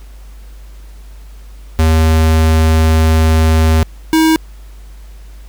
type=tone pair in turn; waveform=square; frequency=79.8 / 319.2 Hz; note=D#2 / D#4; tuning=+44 / +44 cents; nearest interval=2 octaves; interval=2400 cents; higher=second; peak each=-8 dBFS; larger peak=neither; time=1.79-3.83 / 4.13-4.36 s; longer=first; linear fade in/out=0 ms; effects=added 50 Hz sine -31 dBFS peak until 5.48 s + pink hiss -47 dBFS RMS until 5.48 s